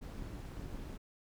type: noise with amplitude modulation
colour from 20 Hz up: brown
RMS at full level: -41 dBFS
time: 0.01-0.98 s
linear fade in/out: 20 ms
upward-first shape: sine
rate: 236 Hz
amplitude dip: 70%
effects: none